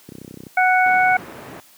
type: click train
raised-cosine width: 3 ms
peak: -21 dBFS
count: 13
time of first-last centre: 0.09-0.467 s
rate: 31.8 Hz
type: harmonic tone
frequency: 740 Hz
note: F#5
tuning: in tune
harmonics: 1 / 2 / 3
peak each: -15 / -18 / -20 dBFS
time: 0.57-1.17 s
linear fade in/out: 5 ms
type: low-pass noise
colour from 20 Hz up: pink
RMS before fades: -35 dBFS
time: 0.86-1.6 s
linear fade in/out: 0 ms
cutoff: 1800 Hz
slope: 12 dB/octave
effects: white hiss -50 dBFS RMS until 1.77 s + high-pass 150 Hz 12 dB/octave